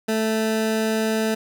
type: tone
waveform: 20% pulse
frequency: 220 Hz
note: A3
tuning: in tune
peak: -15 dBFS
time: 0.08-1.35 s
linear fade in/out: 10 ms
effects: none